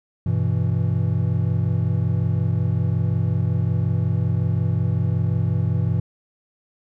triangle chord, E minor, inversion first, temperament equal, 98 / 123.47 / 164.81 Hz, G2 / B2 / E3, 0 / 0 / 0 cents, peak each -20 / -20 / -22 dBFS, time 0.26-6 s, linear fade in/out 5 ms, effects none

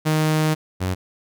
sawtooth tone pair in turn, 155.56 / 92.5 Hz, D#3 / F#2, 0 / 0 cents, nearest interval major sixth, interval 900 cents, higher first, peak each -13 / -17 dBFS, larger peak first, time 0.05-0.55 / 0.8-0.95 s, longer first, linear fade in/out 20 ms, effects none

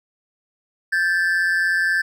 triangle tone pair together, 1568 / 1744.4 Hz, G6 / A6, 0 / -15 cents, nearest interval major second, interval 185 cents, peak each -18 dBFS, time 0.92-2.02 s, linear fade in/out 10 ms, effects none

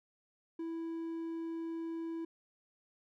triangle tone, 329.6 Hz, E4, in tune, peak -35 dBFS, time 0.59-2.25 s, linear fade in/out 5 ms, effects none

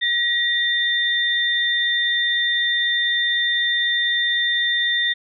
sine tone pair together, 1905 / 3596 Hz, A#6 / A7, +37 / +37 cents, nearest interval major seventh, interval 1100 cents, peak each -20 dBFS, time 0.01-5.14 s, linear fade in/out 20 ms, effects none

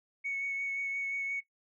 sine tone with vibrato, 2217 Hz, C#7, in tune, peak -31 dBFS, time 0.24-1.41 s, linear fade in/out 20 ms, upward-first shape sine, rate 5.7 Hz, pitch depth 13 cents each way, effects noise-tail reverb RT60 0.1 s tail -17 dB re dry + tanh soft clip ceiling -27 dBFS

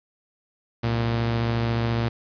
sawtooth tone pair together, 65.27 / 116.3 Hz, C2 / A#2, -4 / -4 cents, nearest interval minor seventh, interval 1000 cents, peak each -29 / -18 dBFS, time 0.83-2.09 s, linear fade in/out 10 ms, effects resampled to 11025 Hz + 8-bit

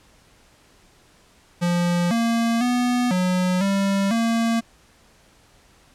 square tone with pitch steps, 174.5 / 231 / 245.9 / 182.4 / 196.8 / 229.3 Hz, F3 / A#3 / B3 / F#3 / G3 / A#3, -1 / -16 / -7 / -24 / +7 / -28 cents, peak -19 dBFS, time 1.61-4.61 s, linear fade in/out 20 ms, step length 500 ms, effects pink hiss -55 dBFS RMS until 5.94 s + low-pass 10000 Hz 12 dB/octave

